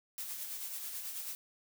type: noise with tremolo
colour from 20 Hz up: blue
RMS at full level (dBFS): -40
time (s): 0.18-1.35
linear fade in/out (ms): 0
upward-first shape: sine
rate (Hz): 9.2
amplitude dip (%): 40
effects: none